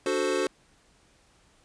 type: chord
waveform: square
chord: D dominant seventh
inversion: none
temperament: equal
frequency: 293.7 / 370 / 440 / 523.3 Hz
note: D4 / F#4 / A4 / C5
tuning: 0 / 0 / 0 / 0 cents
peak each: -34 / -29 / -31 / -31 dBFS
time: 0.06-0.47 s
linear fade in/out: 2 ms
effects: pink hiss -62 dBFS RMS until 1.64 s + resampled to 22050 Hz